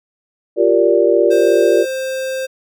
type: chord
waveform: sine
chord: G minor seventh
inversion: third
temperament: equal with one note detuned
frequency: 349.2 / 392 / 466.2 / 581.6 Hz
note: F4 / G4 / Bb4 / D5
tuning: 0 / 0 / 0 / -17 cents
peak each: -15 dBFS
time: 0.56-1.86 s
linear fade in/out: 50 ms
type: tone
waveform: square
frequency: 525 Hz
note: C5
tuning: 6 cents sharp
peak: -20 dBFS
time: 1.3-2.47 s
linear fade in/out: 20 ms
effects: none